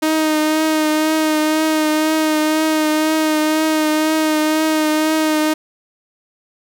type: tone with vibrato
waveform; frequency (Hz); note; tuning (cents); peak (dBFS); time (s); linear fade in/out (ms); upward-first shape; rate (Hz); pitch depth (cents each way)
sawtooth; 311; D#4; -1; -10; 0.02-5.54; 10; triangle; 2; 27
effects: none